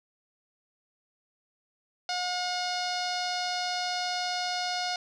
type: tone with low-pass filter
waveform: sawtooth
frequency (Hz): 721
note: F#5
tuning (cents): -45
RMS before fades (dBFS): -31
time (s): 2.09-4.96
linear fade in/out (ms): 2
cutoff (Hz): 4900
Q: 4.8
effects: none